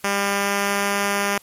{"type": "tone with pitch glide", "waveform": "5% pulse", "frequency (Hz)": [200, 201.2], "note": ["G3", "G3"], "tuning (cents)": [35, 45], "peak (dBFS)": -8, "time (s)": [0.04, 1.38], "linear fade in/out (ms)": 2, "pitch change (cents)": 10, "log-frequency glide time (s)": [0.22, 1.05], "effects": ["white hiss -51 dBFS RMS until 1.42 s", "MP3 64 kbps"]}